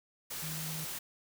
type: tone in noise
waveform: sine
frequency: 157.7 Hz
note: D#3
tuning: 24 cents sharp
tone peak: -40 dBFS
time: 0.42-0.85 s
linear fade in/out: 10 ms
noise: white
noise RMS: -40 dBFS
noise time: 0.3-0.99 s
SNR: -3 dB
effects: none